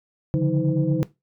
sine tone cluster, 141.6 / 150.3 / 176.2 / 318.4 / 509 Hz, C#3 / D3 / F3 / D#4 / C5, +37 / +40 / +16 / +40 / -48 cents, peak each -22 / -22 / -26 / -24 / -30 dBFS, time 0.34-1.03 s, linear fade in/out 0 ms, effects noise-tail reverb RT60 0.2 s tail -17 dB re dry + tanh soft clip ceiling -9 dBFS

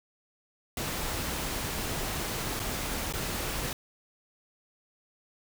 pink noise with dropouts, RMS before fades -33 dBFS, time 0.77-3.73 s, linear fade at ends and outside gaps 2 ms, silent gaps 2.595-2.599 / 3.126-3.136 s, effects none

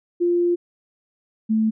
sine tone pair in turn, 348.6 / 219.6 Hz, F4 / A3, -3 / -3 cents, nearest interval minor sixth, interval 800 cents, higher first, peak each -16 dBFS, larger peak neither, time 0.2-0.56 / 1.49-1.71 s, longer first, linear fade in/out 20 ms, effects none

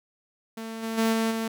sawtooth tone with level steps, 224.5 Hz, A3, 35 cents sharp, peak -30 / -25 / -17 / -19 / -23 dBFS, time 0.57-1.48 s, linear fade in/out 5 ms, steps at 0.82 / 0.97 / 1.12 / 1.3 s, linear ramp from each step 20 ms, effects none

